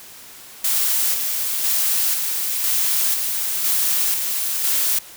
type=noise with tremolo; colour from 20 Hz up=blue; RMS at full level=-19 dBFS; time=0.64-4.99 s; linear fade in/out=5 ms; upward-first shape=square; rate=1 Hz; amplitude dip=35%; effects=white hiss -41 dBFS RMS until 5.16 s